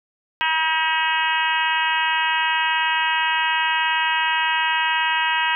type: harmonic tone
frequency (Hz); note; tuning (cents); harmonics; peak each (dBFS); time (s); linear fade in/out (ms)
319.1; D#4; +44; 3 / 4 / 5 / 6 / 7 / 8 / 9 / 10; -22 / -32 / -25 / -26 / -32 / -26 / -26 / -32; 0.41-5.55; 0
effects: none